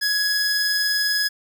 45% pulse tone pair together, 1674 / 5042 Hz, G#6 / D#8, +13 / +22 cents, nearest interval octave + perfect fifth, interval 1909 cents, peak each -22 dBFS, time 0.01-1.29 s, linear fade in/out 20 ms, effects none

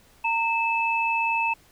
sine tone pair together, 918.3 / 2617 Hz, A#5 / E7, -26 / -13 cents, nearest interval octave + tritone, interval 1813 cents, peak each -24 dBFS, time 0.24-1.54 s, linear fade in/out 10 ms, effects pink hiss -57 dBFS RMS until 1.71 s

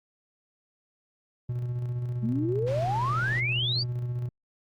triangle tone with tremolo, 122.1 Hz, B2, 19 cents flat, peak -25 dBFS, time 1.49-4.29 s, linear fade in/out 5 ms, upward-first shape square, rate 15 Hz, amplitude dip 30%
sine exponential sweep, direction up, 208.1 to 4837 Hz, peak -26 dBFS, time 2.22-3.84 s, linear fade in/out 20 ms
pink low-pass noise, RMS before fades -42 dBFS, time 2.66-3.41 s, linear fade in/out 20 ms, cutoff 4500 Hz, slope 12 dB/octave
effects Opus 48 kbps

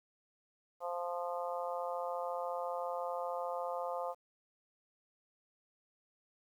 harmonic tone, 174.61 Hz, F3, in tune, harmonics 3 / 4 / 5 / 6 / 7, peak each -39 / -41 / -43 / -45 / -46 dBFS, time 0.8-4.15 s, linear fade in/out 50 ms, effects 11-bit

